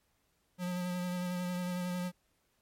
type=tone with vibrato; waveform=square; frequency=179.3 Hz; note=F3; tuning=46 cents sharp; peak=-34 dBFS; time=0.58-2.12 s; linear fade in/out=50 ms; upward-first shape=sine; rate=11 Hz; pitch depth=19 cents each way; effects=pink hiss -75 dBFS RMS until 2.61 s + MP3 64 kbps